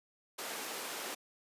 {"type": "high-pass noise", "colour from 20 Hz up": "pink", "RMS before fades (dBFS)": -41, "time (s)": [0.38, 1.15], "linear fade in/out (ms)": 10, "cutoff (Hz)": 370, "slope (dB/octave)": 12, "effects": ["high-pass 200 Hz 12 dB/octave", "resampled to 32000 Hz"]}